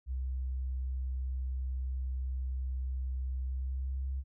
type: tone with pitch glide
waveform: sine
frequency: 64.5 to 66.62 Hz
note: C2 to C2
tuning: -24 to +32 cents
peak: -32 dBFS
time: 0.06-4.24 s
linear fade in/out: 50 ms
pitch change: +56 cents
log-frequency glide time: 3.43-4.13 s
effects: none